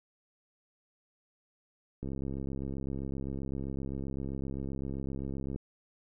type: click train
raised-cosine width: 3 ms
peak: -25 dBFS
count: 240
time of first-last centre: 2.03-5.56 s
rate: 67.7 Hz
effects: none